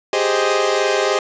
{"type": "chord", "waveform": "sawtooth", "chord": "Ab major seventh", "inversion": "third", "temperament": "equal", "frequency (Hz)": [392, 415.3, 523.3, 622.3], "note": ["G4", "Ab4", "C5", "Eb5"], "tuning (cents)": [0, 0, 0, 0], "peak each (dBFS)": -17, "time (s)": [0.13, 1.19], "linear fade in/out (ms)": 2, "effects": ["resampled to 16000 Hz", "7-bit"]}